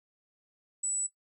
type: tone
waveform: sine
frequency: 7902 Hz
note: B8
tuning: in tune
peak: -28 dBFS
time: 0.83-1.07 s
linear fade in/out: 10 ms
effects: noise-tail reverb RT60 0.1 s tail -17 dB re dry